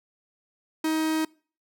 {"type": "tone", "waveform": "45% pulse", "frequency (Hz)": 315.8, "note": "D#4", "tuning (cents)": 26, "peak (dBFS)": -23, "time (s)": [0.84, 1.25], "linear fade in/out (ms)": 5, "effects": ["noise-tail reverb RT60 0.4 s tail -24 dB re dry"]}